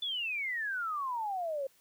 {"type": "exponential sweep", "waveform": "sine", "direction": "down", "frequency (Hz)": [3520, 527], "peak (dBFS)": -32, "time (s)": [0.02, 1.67], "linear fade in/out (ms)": 5, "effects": ["white hiss -66 dBFS RMS until 1.8 s"]}